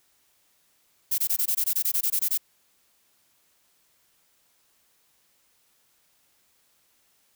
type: noise bursts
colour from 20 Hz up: violet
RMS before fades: -24 dBFS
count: 14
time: 1.11-2.378 s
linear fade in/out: 10 ms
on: 72 ms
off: 20 ms
effects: white hiss -66 dBFS RMS until 7.35 s